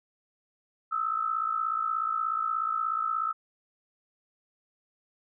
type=tone pair together; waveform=sine; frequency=1261.8 / 1318.5 Hz; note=D#6 / E6; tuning=+24 / 0 cents; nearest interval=minor second; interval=76 cents; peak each=-31 / -28 dBFS; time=0.91-3.33 s; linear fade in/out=20 ms; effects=none